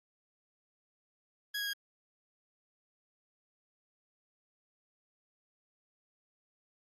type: tone with pitch steps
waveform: 20% pulse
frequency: 1661.2 / 1646.9 / 1632.7 Hz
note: G#6 / G#6 / G#6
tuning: 0 / -15 / -30 cents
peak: -29 dBFS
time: 1.54-1.735 s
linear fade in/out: 10 ms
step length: 65 ms
effects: AAC 48 kbps